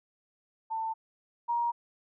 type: tone pair in turn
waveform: sine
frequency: 892 / 945 Hz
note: A5 / A#5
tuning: +23 / +23 cents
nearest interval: minor second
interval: 100 cents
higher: second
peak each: -30 / -26 dBFS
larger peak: second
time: 0.7-0.94 / 1.48-1.72 s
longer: neither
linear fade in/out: 20 ms
effects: none